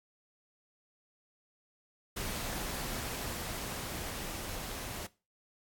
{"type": "noise with level ramp", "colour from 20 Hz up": "pink", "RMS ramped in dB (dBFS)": [-37, -41], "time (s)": [2.16, 5.07], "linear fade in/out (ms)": 10, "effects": ["noise-tail reverb RT60 0.3 s tail -20 dB re dry", "AAC 64 kbps"]}